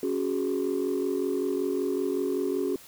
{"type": "chord", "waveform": "sine", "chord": "C# suspended fourth", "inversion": "none", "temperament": "equal", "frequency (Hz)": [277.2, 370, 415.3], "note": ["C#4", "F#4", "G#4"], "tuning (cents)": [0, 0, 0], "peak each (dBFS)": [-29, -27, -29], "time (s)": [0.03, 2.76], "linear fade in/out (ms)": 2, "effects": ["tanh soft clip ceiling -20 dBFS", "white hiss -50 dBFS RMS until 2.87 s"]}